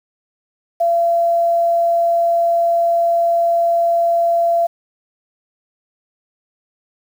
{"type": "tone with quantisation", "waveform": "sine", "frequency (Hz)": 680, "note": "F5", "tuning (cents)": -46, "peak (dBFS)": -12, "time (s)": [0.8, 4.67], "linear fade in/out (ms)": 10, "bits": 7, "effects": []}